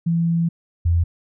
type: tone pair in turn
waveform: sine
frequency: 167.7 / 84.82 Hz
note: E3 / E2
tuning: +30 / +50 cents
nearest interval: octave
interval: 1180 cents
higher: first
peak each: -16 / -14 dBFS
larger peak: second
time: 0.06-0.49 / 0.85-1.04 s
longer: first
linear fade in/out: 10 ms
effects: none